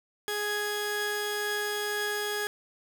sawtooth tone pair together, 415.6 / 1664.4 Hz, G#4 / G#6, +1 / +3 cents, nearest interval 2 octaves, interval 2402 cents, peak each -28 dBFS, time 0.28-2.47 s, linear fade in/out 0 ms, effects none

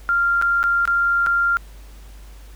sine tone with dropouts, 1391 Hz, F6, 7 cents flat, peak -15 dBFS, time 0.09-1.57 s, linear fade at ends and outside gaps 0 ms, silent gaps 0.415-0.423 / 0.63-0.639 / 0.854-0.876 / 1.263-1.269 s, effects added 50 Hz sine -38 dBFS peak until 2.55 s + pink hiss -50 dBFS RMS until 2.55 s

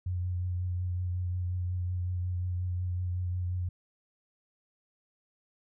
sine tone with vibrato, 89.9 Hz, F#2, 49 cents flat, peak -29 dBFS, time 0.06-3.69 s, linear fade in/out 5 ms, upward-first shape triangle, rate 5.5 Hz, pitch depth 26 cents each way, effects none

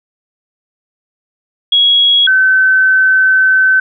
sine tone pair in turn, 3322 / 1529.3 Hz, G#7 / G6, 0 / -43 cents, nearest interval octave + minor second, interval 1343 cents, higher first, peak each -6 dBFS, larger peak neither, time 1.72-2.27 / 2.27-3.8 s, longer second, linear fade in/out 5 ms, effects none

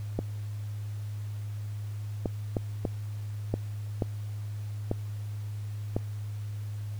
clicks, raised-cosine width 2 ms, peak -14 dBFS, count 8, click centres 0.19 / 2.258 / 2.568 / 2.852 / 3.54 / 4.022 / 4.914 / 5.965 s, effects added 104 Hz sine -33 dBFS peak until 6.99 s + pink hiss -55 dBFS RMS until 6.99 s

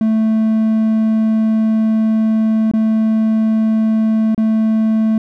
triangle tone with dropouts, 220.1 Hz, A3, 1 cent sharp, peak -9 dBFS, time 0.01-5.18 s, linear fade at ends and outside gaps 2 ms, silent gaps 2.714-2.736 / 4.347-4.378 s, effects none

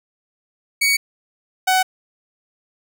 sawtooth tone pair in turn, 2245 / 749.2 Hz, C#7 / F#5, +21 / +21 cents, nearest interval octave + perfect fifth, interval 1900 cents, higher first, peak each -11 / -10 dBFS, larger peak second, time 0.81-0.97 / 1.67-1.83 s, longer neither, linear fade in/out 10 ms, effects none

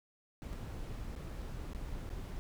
brown noise with dropouts, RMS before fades -42 dBFS, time 0.42-2.39 s, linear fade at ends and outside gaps 0 ms, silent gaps 0.529-0.533 / 1.153-1.161 / 1.733-1.749 / 2.092-2.101 s, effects none

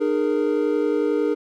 triangle chord, D# suspended fourth, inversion none, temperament equal with one note detuned, 303.5 / 415.3 / 466.2 Hz, D#4 / G#4 / A#4, -43 / 0 / 0 cents, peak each -21 dBFS, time 0-1.35 s, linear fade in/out 20 ms, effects none

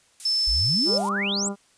violet noise, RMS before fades -32 dBFS, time 0.2-1.09 s, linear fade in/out 0 ms
sine tone, 5274 Hz, E8, in tune, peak -20 dBFS, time 0.25-0.98 s, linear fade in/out 5 ms
sine exponential sweep, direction up, 43.68 to 8372 Hz, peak -24 dBFS, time 0.47-1.49 s, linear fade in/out 10 ms
harmonic tone, 199.9 Hz, G3, 34 cents sharp, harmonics 1 / 2 / 3 / 4 / 5 / 6 / 7, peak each -28 / -34 / -38 / -40 / -42 / -44 / -45 dBFS, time 0.85-1.56 s, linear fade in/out 50 ms
effects white hiss -60 dBFS RMS until 1.77 s + resampled to 22050 Hz

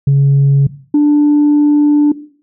sine tone pair in turn, 139.2 / 294.4 Hz, C#3 / D4, +8 / +4 cents, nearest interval octave + minor second, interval 1296 cents, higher second, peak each -4 dBFS, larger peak neither, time 0.07-0.67 / 0.94-2.12 s, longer second, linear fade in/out 5 ms, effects noise-tail reverb RT60 0.5 s tail -17 dB re dry + tanh soft clip ceiling -4 dBFS

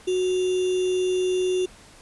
sine tone with sample-and-hold, 367.8 Hz, F#4, 10 cents flat, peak -20 dBFS, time 0.07-1.66 s, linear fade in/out 10 ms, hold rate 3150 Hz, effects pink hiss -49 dBFS RMS until 2.01 s + resampled to 24000 Hz

